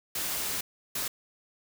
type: noise bursts at uneven times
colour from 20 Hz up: white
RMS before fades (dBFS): -32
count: 2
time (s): 0.15-0.61 / 0.95-1.08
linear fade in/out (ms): 5
effects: none